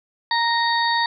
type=harmonic tone with a mistuned harmonic; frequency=932.3 Hz; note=A#5; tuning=in tune; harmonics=1 / 2 / 4 / 5; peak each=-20 / -23 / -26 / -27 dBFS; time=0.31-1.06 s; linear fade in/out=2 ms; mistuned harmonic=5; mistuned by=-60 cents; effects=none